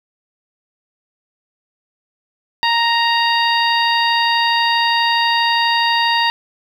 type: harmonic tone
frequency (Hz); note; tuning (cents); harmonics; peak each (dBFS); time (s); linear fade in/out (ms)
932.3; A#5; 0; 1 / 2 / 3 / 4 / 5; -16 / -19 / -21 / -22 / -23; 2.63-6.3; 0
effects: 7-bit